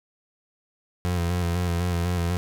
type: tone with vibrato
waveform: 30% pulse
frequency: 87.31 Hz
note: F2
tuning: in tune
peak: -20 dBFS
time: 1.05-2.37 s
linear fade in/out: 0 ms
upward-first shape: square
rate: 4 Hz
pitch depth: 36 cents each way
effects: none